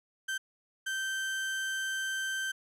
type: tone bursts at uneven times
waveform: 35% pulse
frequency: 1556 Hz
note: G6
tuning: 13 cents flat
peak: -30 dBFS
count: 2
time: 0.28-0.38 / 0.86-2.52 s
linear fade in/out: 10 ms
effects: low-pass 12000 Hz 12 dB/octave